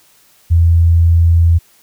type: tone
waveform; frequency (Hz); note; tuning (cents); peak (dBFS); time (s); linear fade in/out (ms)
sine; 84; E2; +33; -6; 0.5-1.59; 20
effects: white hiss -50 dBFS RMS until 1.82 s